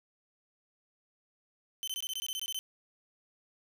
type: tone bursts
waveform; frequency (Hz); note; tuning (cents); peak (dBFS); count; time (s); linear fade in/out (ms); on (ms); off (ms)
sawtooth; 3065; G7; -40; -31; 12; 1.83-2.59; 0; 45; 20
effects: none